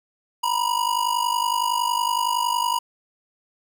square ring-modulated tone, 967 Hz, B5, 37 cents flat, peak -18 dBFS, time 0.43-2.79 s, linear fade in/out 10 ms, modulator 25.4 Hz, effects 10-bit

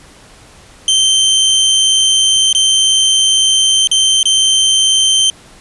sawtooth tone with dropouts, 3119 Hz, G7, 9 cents flat, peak -5 dBFS, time 0.88-5.3 s, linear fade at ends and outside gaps 1 ms, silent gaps 2.528-2.549 / 3.873-3.914 / 4.23-4.255 s, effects pink hiss -41 dBFS RMS until 5.6 s + resampled to 24000 Hz

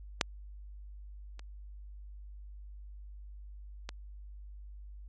clicks, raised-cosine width 0.2 ms, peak -8 / -30 / -21 dBFS, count 3, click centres 0.212 / 1.394 / 3.891 s, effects added 50 Hz sine -45 dBFS peak until 5.08 s + AAC 32 kbps

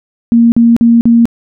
sine tone bursts, 233.1 Hz, A#3, in tune, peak -3 dBFS, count 4, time 0.32-1.255 s, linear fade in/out 0 ms, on 200 ms, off 45 ms, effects none

